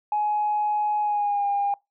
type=tone with pitch glide; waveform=sine; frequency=840 to 806.7 Hz; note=G#5 to G5; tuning=+19 to +49 cents; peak=-20 dBFS; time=0.12-1.74 s; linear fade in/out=2 ms; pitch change=-70 cents; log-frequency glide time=1.01-1.46 s; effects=noise-tail reverb RT60 0.2 s tail -25 dB re dry + tanh soft clip ceiling -16 dBFS